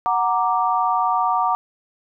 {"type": "chord", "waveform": "sine", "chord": "Gb augmented", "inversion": "none", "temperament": "equal", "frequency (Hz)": [740, 932.3, 1174.7], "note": ["Gb5", "Bb5", "D6"], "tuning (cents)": [0, 0, 0], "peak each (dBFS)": -21, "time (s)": [0.06, 1.55], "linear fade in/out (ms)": 0, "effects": []}